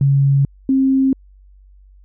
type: tone pair in turn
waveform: sine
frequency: 138.59 / 266.7 Hz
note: C#3 / C4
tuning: 0 / +33 cents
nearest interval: major seventh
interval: 1133 cents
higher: second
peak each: -10 / -11 dBFS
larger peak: first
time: 0.01-0.45 / 0.69-1.13 s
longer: neither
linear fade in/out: 2 ms
effects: added 48 Hz sine -43 dBFS peak until 2.04 s